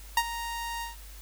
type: tone with ADSR envelope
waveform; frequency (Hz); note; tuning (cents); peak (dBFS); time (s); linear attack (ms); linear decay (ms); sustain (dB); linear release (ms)
sawtooth; 932.3; A#5; 0; -15; 0.17-0.96; 3; 52; -14; 140
effects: added 50 Hz sine -44 dBFS peak until 1.21 s + white hiss -51 dBFS RMS until 1.21 s